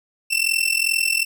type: tone with amplitude modulation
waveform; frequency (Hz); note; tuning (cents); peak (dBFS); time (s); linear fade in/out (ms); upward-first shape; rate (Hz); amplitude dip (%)
sawtooth; 2685; E7; +31; -11; 0.3-1.25; 20; sine; 42.5; 85
effects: none